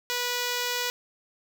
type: tone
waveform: 5% pulse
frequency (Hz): 489.2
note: B4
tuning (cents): -16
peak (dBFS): -15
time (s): 0.1-0.9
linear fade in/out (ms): 0
effects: none